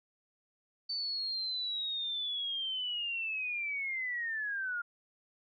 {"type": "linear sweep", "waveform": "sine", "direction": "down", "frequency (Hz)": [4556, 1396.9], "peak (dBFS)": -33, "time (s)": [0.89, 4.82], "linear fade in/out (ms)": 10, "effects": []}